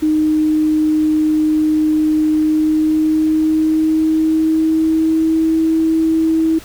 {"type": "tone with pitch glide", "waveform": "sine", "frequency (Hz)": [308.9, 321.8], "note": ["D#4", "E4"], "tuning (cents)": [-12, -42], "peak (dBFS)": -11, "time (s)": [0.02, 6.59], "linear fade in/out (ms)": 10, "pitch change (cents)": 70, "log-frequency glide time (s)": [2.33, 5.56], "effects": ["added 60 Hz sine -41 dBFS peak until 6.64 s", "pink hiss -38 dBFS RMS until 6.64 s"]}